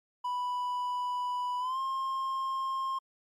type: tone with pitch glide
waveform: triangle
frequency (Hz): 987.8 to 1064.8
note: B5 to C6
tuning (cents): 0 to +30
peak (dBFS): -28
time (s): 0.24-2.99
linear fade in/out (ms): 10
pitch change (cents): +130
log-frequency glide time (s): 1.59-1.79
effects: MP3 64 kbps